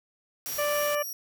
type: tone with tremolo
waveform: 10% pulse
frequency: 5680 Hz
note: F8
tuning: 28 cents sharp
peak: -28 dBFS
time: 0.46-1.13 s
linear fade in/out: 2 ms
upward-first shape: sine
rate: 3.6 Hz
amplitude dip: 45%
type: noise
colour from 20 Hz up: white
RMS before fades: -37 dBFS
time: 0.46-0.95 s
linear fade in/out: 0 ms
type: harmonic tone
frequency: 587.3 Hz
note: D5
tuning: in tune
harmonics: 1 / 2 / 3 / 4 / 5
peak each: -26 / -32 / -36 / -38 / -40 dBFS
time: 0.58-1.03 s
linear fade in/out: 10 ms
effects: none